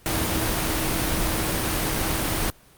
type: tone in noise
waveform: sine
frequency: 320.5 Hz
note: E4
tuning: 49 cents flat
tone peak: -32 dBFS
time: 0.06-2.5 s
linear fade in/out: 0 ms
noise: pink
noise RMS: -24 dBFS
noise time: 0.06-2.5 s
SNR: -11 dB
effects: pink hiss -53 dBFS RMS until 2.77 s + Opus 32 kbps